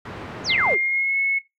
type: band-pass noise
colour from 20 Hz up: pink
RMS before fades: -35 dBFS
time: 0.05-0.75 s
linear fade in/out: 5 ms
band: 100 to 2000 Hz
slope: 12 dB/octave
type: exponential sweep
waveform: sine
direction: down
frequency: 6840 to 312.9 Hz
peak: -20 dBFS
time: 0.44-0.78 s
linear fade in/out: 50 ms
type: tone with pitch glide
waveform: sine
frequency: 2093 to 2193 Hz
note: C7 to C#7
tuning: 0 to -19 cents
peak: -19 dBFS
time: 0.49-1.39 s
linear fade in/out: 10 ms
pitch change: +81 cents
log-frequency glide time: 0.64-1.18 s
effects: noise-tail reverb RT60 0.2 s tail -17 dB re dry